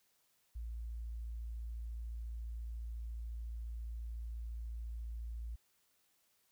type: tone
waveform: sine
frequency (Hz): 57.1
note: A#1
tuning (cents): -35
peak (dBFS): -40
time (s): 0.55-5.56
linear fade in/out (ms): 10
effects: white hiss -75 dBFS RMS until 6.51 s